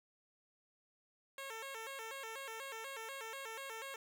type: tone with vibrato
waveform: 10% pulse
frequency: 493.9 Hz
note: B4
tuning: in tune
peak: -36 dBFS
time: 1.38-3.96 s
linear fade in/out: 2 ms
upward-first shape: square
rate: 4.1 Hz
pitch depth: 170 cents each way
effects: none